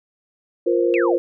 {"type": "chord", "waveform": "sine", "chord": "F suspended fourth", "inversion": "none", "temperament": "equal with one note detuned", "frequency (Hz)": [349.2, 470.5, 523.3], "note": ["F4", "Bb4", "C5"], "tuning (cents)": [0, 16, 0], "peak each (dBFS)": [-18, -20, -22], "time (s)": [0.66, 1.18], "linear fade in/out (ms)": 10}
{"type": "exponential sweep", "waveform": "sine", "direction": "down", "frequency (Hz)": [2763, 416.8], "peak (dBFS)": -23, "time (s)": [0.94, 1.18], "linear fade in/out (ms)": 0}
{"effects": []}